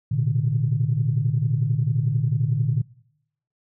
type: tone cluster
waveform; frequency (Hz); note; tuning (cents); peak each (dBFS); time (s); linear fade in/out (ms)
sine; 113.8 / 125 / 149.4; A#2 / B2 / D3; -41 / +21 / +30; -23; 0.11-2.82; 10
effects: noise-tail reverb RT60 0.8 s tail -24 dB re dry + tanh soft clip ceiling -10 dBFS